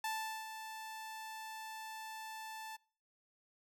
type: tone with ADSR envelope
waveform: sawtooth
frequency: 880 Hz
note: A5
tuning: in tune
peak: -32 dBFS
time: 0.04-2.77 s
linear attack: 3 ms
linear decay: 410 ms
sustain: -9 dB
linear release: 17 ms
effects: noise-tail reverb RT60 0.5 s tail -26 dB re dry